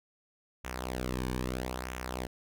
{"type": "tone with flanger", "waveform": "sawtooth", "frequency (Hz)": 63, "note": "B1", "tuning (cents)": 35, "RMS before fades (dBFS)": -36, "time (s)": [0.64, 2.27], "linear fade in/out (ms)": 10, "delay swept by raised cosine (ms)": [0.22, 1.52], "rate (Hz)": 0.77, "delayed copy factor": -0.7, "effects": []}